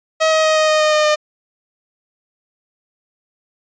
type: tone with pitch steps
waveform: sawtooth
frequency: 636 / 631.6 / 627.2 / 622.9 / 618.6 / 614.3 / 610.1 / 605.9 Hz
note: D#5 / D#5 / D#5 / D#5 / D#5 / D#5 / D#5 / D#5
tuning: +38 / +26 / +14 / +2 / -10 / -22 / -34 / -46 cents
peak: -8 dBFS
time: 0.2-1.16 s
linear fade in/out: 20 ms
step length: 120 ms
effects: resampled to 16000 Hz